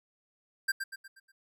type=tone with echo; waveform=square; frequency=1582 Hz; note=G6; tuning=15 cents sharp; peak=-26 dBFS; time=0.68-0.72 s; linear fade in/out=10 ms; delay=120 ms; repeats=5; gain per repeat=-7 dB; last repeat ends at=1.32 s; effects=none